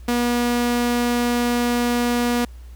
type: tone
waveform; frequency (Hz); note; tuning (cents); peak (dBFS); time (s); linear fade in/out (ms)
sawtooth; 241; B3; -42; -14; 0.08-2.45; 5
effects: added 60 Hz sine -36 dBFS peak until 2.75 s + pink hiss -55 dBFS RMS until 2.75 s